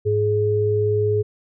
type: tone pair together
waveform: sine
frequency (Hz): 104.52 / 420.5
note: G#2 / G#4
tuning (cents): +12 / +22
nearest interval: 2 octaves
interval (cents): 2410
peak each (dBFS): -21 / -18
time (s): 0.05-1.23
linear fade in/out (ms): 20
effects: none